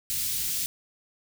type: band-stop noise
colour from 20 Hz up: white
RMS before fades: -29 dBFS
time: 0.1-0.66 s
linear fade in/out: 0 ms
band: 150 to 3400 Hz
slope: 12 dB/octave
effects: none